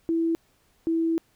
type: tone pair in turn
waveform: sine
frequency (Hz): 330 / 328.3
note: E4 / E4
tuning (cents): +2 / -7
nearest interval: unison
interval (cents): 9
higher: first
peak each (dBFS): -21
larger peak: neither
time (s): 0.09-0.35 / 0.87-1.18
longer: second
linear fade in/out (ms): 0
effects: pink hiss -65 dBFS RMS until 1.35 s